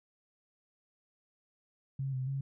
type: tone with pitch steps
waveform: sine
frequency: 135.6 / 129.7 / 136.6 Hz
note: C#3 / C3 / C#3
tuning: -38 / -15 / -25 cents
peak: -32 dBFS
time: 1.99-2.41 s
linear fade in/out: 5 ms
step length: 140 ms
effects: none